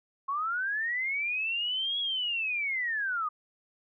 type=linear two-way sweep; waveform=sine; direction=up then down; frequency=1072 to 3352 to 1197 Hz; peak=-28 dBFS; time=0.28-3.29 s; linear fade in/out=10 ms; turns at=1.99 s; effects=none